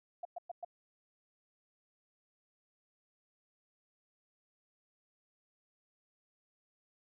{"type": "tone bursts", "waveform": "sine", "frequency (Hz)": 698.5, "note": "F5", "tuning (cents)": 0, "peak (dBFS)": -38, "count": 4, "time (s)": [0.23, 0.648], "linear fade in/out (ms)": 5, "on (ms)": 22, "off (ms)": 110, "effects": []}